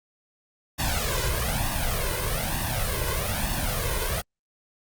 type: noise with flanger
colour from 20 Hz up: pink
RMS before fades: -26 dBFS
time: 0.78-4.22 s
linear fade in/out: 20 ms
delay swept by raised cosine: 1.1 to 2.01 ms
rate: 1.1 Hz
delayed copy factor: +1
effects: Opus 48 kbps